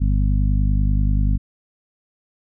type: harmonic tone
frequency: 50.3 Hz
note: G1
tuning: 45 cents sharp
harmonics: 1 / 2 / 3 / 4 / 5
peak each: -16 / -22 / -26 / -28 / -30 dBFS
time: 0-1.38 s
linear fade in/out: 20 ms
effects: none